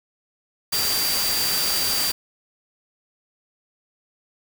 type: tone in noise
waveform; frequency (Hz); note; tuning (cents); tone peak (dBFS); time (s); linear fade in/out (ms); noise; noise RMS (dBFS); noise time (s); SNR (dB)
sine; 4699; D8; 0; -24; 0.72-2.12; 10; white; -24; 0.72-2.12; -3
effects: none